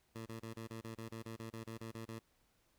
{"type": "tone bursts", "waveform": "15% pulse", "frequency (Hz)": 113, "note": "A2", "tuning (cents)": 47, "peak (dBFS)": -38, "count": 15, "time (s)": [0.15, 2.192], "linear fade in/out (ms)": 10, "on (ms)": 110, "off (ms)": 28, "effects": ["pink hiss -75 dBFS RMS until 2.78 s"]}